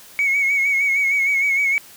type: tone with vibrato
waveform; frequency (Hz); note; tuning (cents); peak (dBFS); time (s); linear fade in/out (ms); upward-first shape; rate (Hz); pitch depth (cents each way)
sine; 2217; C#7; 0; -14; 0.19-1.78; 0; sine; 6.5; 49
effects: tanh soft clip ceiling -12 dBFS + white hiss -44 dBFS RMS until 1.96 s